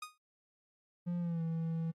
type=tone with exponential decay; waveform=sawtooth; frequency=1239 Hz; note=D#6; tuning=8 cents flat; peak=-35 dBFS; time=0.02-0.18 s; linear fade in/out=5 ms; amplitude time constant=33 ms
type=tone with pitch glide; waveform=triangle; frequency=174.6 to 163.85 Hz; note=F3 to E3; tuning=0 to -10 cents; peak=-31 dBFS; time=1.06-1.92 s; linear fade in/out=20 ms; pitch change=-110 cents; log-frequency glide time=1.19-1.42 s
effects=AAC 32 kbps